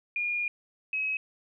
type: tone pair in turn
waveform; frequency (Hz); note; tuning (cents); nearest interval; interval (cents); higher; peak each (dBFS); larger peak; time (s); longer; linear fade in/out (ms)
sine; 2426 / 2555; D#7 / D#7; -44 / +45; minor second; 89; second; -27; neither; 0.16-0.48 / 0.93-1.17; first; 2
effects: none